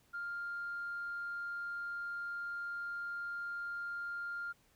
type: tone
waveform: sine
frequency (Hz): 1400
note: F6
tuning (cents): +4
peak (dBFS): -37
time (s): 0.13-4.53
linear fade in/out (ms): 20
effects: tanh soft clip ceiling -34 dBFS + pink hiss -70 dBFS RMS until 4.75 s